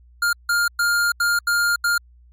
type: tone bursts at uneven times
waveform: square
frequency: 1407 Hz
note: F6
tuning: 12 cents sharp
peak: -17 dBFS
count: 6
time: 0.22-0.33 / 0.49-0.68 / 0.79-1.12 / 1.2-1.39 / 1.47-1.76 / 1.84-1.98 s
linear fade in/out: 5 ms
effects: added 60 Hz sine -47 dBFS peak until 2.32 s + MP3 64 kbps